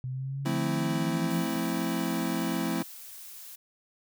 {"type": "linear sweep", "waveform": "sine", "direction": "up", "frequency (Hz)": [127, 174.61], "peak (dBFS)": -31, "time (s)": [0.04, 1.56], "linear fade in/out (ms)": 0}
{"type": "chord", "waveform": "square", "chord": "F major seventh", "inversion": "none", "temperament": "equal", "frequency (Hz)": [174.61, 220, 261.6, 329.6], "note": ["F3", "A3", "C4", "E4"], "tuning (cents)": [0, 0, 0, 0], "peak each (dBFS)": -34, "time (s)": [0.45, 2.83], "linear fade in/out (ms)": 10}
{"type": "noise", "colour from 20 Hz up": "blue", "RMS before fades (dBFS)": -45, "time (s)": [1.3, 3.56], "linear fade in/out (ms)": 10}
{"effects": []}